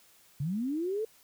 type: linear sweep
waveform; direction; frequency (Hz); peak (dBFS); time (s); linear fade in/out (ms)
sine; up; 130.81 to 451.5; -29; 0.4-1.05; 5
effects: white hiss -61 dBFS RMS until 1.23 s